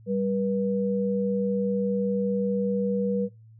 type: tone pair together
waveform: sine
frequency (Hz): 196 / 484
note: G3 / B4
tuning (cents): 0 / -35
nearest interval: octave + major third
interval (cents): 1565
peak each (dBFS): -26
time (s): 0.06-3.29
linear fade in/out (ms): 50
effects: noise-tail reverb RT60 0.2 s tail -20 dB re dry + added 111 Hz sine -48 dBFS peak until 3.59 s